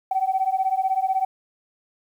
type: beating tone pair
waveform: sine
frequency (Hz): 755 / 771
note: F#5 / G5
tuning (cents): +35 / -29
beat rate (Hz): 16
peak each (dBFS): -22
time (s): 0.11-1.25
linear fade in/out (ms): 5
effects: tanh soft clip ceiling -12 dBFS + 9-bit